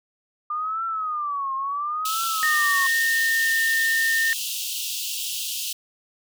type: tone with vibrato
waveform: sine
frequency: 1200 Hz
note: D6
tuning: 37 cents sharp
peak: -24 dBFS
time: 0.5-2.87 s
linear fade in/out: 5 ms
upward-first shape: triangle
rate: 0.72 Hz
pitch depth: 210 cents each way
type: high-pass noise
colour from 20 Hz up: pink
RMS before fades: -29 dBFS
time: 2.05-5.73 s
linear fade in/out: 5 ms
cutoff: 2700 Hz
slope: 96 dB/octave
type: tone with pitch glide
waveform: sine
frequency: 1836 to 1818.1 Hz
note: A#6 to A#6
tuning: -27 to -44 cents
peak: -19 dBFS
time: 2.43-4.33 s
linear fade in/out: 0 ms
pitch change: -17 cents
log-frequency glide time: 2.83-3.53 s
effects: none